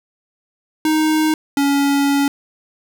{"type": "tone pair in turn", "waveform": "square", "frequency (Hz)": [311.5, 281.1], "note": ["D#4", "C#4"], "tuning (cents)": [2, 24], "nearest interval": "major second", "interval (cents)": 178, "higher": "first", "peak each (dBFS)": -14, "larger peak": "neither", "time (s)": [[0.85, 1.34], [1.57, 2.28]], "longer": "second", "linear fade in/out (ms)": 2, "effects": []}